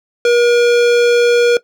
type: tone with hard clipping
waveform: sine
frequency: 478.2 Hz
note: A#4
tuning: 44 cents sharp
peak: -10 dBFS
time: 0.25-1.57 s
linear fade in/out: 2 ms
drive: 18 dB
effects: noise-tail reverb RT60 0.1 s tail -17 dB re dry